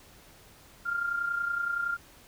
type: tone with amplitude modulation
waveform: sine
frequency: 1396.9 Hz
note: F6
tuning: in tune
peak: -25 dBFS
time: 0.85-1.97 s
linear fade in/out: 20 ms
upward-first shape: sine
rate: 30.7 Hz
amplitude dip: 60%
effects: pink hiss -55 dBFS RMS until 2.27 s